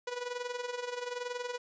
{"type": "tone with amplitude modulation", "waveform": "sawtooth", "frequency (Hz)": 490, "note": "B4", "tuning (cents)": -14, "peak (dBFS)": -29, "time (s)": [0.07, 1.58], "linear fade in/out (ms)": 5, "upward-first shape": "sine", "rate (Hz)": 21.1, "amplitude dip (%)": 70, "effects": ["resampled to 16000 Hz", "11-bit"]}